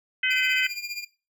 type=harmonic tone; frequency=510 Hz; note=C5; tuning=44 cents flat; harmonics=3 / 4 / 5 / 6; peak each=-28 / -24 / -27 / -29 dBFS; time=0.23-0.67 s; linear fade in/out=5 ms
type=tone with tremolo; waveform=25% pulse; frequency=2400 Hz; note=D7; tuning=37 cents sharp; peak=-24 dBFS; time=0.3-1.05 s; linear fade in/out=10 ms; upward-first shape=triangle; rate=15 Hz; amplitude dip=85%
effects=noise-tail reverb RT60 0.3 s tail -18 dB re dry